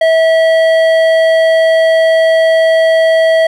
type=tone with hard clipping; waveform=sine; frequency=649 Hz; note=E5; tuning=27 cents flat; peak=-8 dBFS; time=0.01-3.47 s; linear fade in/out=5 ms; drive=10 dB; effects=none

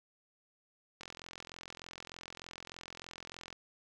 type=click train; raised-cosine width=0.2 ms; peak=-28 dBFS; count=110; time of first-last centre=1.01-3.527 s; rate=43.3 Hz; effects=none

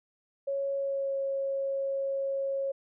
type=tone with pitch glide; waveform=sine; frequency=553 to 546.6 Hz; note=C#5 to C#5; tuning=-4 to -24 cents; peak=-28 dBFS; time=0.47-2.72 s; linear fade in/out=10 ms; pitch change=-20 cents; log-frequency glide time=0.76-1.16 s; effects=none

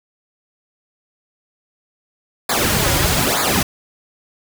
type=noise with flanger; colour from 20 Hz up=pink; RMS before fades=-17 dBFS; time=2.49-3.63 s; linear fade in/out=5 ms; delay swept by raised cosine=0.34 to 4.64 ms; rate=1.1 Hz; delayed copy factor=-0.95; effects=none

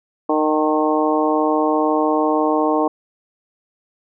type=harmonic tone with a mistuned harmonic; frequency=154.1 Hz; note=D#3; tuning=16 cents flat; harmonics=2 / 3 / 4 / 5 / 6 / 7; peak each=-19 / -21 / -22 / -23 / -24 / -24 dBFS; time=0.29-2.88 s; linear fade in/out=5 ms; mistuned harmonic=6; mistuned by=-34 cents; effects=none

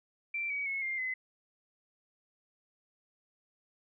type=tone with pitch steps; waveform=sine; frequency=2349 / 2266 / 2187 / 2110 / 2035 Hz; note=D7 / C#7 / C#7 / C7 / C7; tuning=0 / +37 / -24 / +14 / -49 cents; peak=-32 dBFS; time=0.34-1.14 s; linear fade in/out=5 ms; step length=160 ms; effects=none

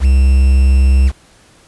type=tone with quantisation; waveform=triangle; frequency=66.2 Hz; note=C2; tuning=21 cents sharp; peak=-4 dBFS; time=0-1.12 s; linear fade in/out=50 ms; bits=5; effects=pink hiss -47 dBFS RMS until 1.67 s + resampled to 24000 Hz

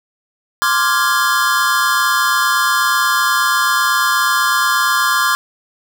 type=chord; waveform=square; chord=D half-diminished seventh; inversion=third; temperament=equal; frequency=1046.5 / 1174.7 / 1396.9 / 1661.2 Hz; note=C6 / D6 / F6 / Ab6; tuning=0 / 0 / 0 / 0 cents; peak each=-19 dBFS; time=0.62-5.35 s; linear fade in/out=0 ms; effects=none

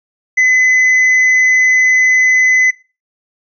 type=tone with tanh clipping; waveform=sine; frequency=2022 Hz; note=B6; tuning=40 cents sharp; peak=-8 dBFS; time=0.37-2.71 s; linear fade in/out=10 ms; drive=3 dB; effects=noise-tail reverb RT60 0.3 s tail -18 dB re dry + resampled to 16000 Hz

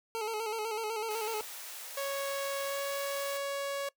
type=tone with vibrato; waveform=25% pulse; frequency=440 Hz; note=A4; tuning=in tune; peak=-29 dBFS; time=0.15-1.41 s; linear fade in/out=0 ms; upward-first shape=square; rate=8 Hz; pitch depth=54 cents each way
type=high-pass noise; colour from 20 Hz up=white; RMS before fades=-44 dBFS; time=1.1-3.38 s; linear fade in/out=10 ms; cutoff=480 Hz; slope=24 dB/octave
type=tone with pitch glide; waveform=sawtooth; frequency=554.4 to 558.6 Hz; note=C#5 to C#5; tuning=0 to +13 cents; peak=-29 dBFS; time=1.97-3.89 s; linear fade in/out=5 ms; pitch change=+13 cents; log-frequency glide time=2.67-2.79 s
effects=noise-tail reverb RT60 0.1 s tail -21 dB re dry

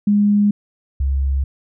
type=tone pair in turn; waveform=sine; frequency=205.6 / 68.02 Hz; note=G#3 / C#2; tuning=-17 / -32 cents; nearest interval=octave + perfect fifth; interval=1915 cents; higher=first; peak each=-11 / -15 dBFS; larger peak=first; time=0.07-0.51 / 1-1.44 s; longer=neither; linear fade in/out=5 ms; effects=none

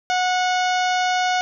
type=harmonic tone with a mistuned harmonic; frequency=732 Hz; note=F#5; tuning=19 cents flat; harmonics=1 / 2 / 3 / 4 / 5 / 6 / 7 / 8 / 9; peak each=-19 / -25 / -29 / -31 / -33 / -35 / -36 / -37 / -38 dBFS; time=0.1-1.41 s; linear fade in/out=0 ms; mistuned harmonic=5; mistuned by=-34 cents; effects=none

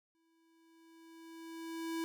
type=tone with exponential growth; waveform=square; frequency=328.5 Hz; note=E4; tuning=6 cents flat; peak=-35 dBFS; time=0.15-2.04 s; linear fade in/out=0 ms; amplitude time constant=410 ms; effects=none

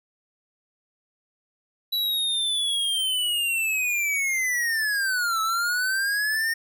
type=linear two-way sweep; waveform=square; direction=down then up; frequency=3951 to 1300 to 1838 Hz; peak=-23 dBFS; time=1.92-6.54 s; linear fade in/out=10 ms; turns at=5.41 s; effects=none

